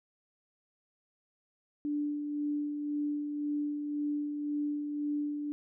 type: tone with tremolo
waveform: sine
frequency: 293.7 Hz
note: D4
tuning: in tune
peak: -29 dBFS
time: 1.85-5.52 s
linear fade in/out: 0 ms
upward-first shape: sine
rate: 1.9 Hz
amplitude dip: 40%
effects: none